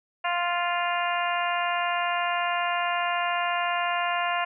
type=harmonic tone; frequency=349.2 Hz; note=F4; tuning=in tune; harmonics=2 / 3 / 4 / 5 / 6 / 7 / 8; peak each=-28 / -29 / -33 / -33 / -36 / -36 / -34 dBFS; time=0.24-4.45 s; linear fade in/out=10 ms; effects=none